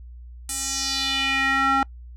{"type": "tone with band-pass filter sweep", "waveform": "square", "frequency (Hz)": 270.2, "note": "C#4", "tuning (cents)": -44, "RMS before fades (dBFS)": -23, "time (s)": [0.49, 1.83], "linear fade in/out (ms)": 2, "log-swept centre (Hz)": [9100, 1100], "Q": 2.8, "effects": ["noise-tail reverb RT60 0.1 s tail -26 dB re dry", "added 60 Hz sine -38 dBFS peak until 2.16 s"]}